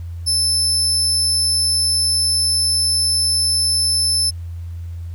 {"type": "tone", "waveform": "30% pulse", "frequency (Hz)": 5270, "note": "E8", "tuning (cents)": -1, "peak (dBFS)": -11, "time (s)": [0.26, 4.31], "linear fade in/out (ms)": 20, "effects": ["added 85 Hz sine -26 dBFS peak until 5.14 s", "pink hiss -54 dBFS RMS until 5.14 s"]}